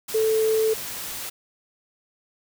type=tone in noise; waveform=sine; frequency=440 Hz; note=A4; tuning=in tune; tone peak=-18 dBFS; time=0.14-0.74 s; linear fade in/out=10 ms; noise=white; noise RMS=-33 dBFS; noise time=0.08-1.3 s; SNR=+12 dB; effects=none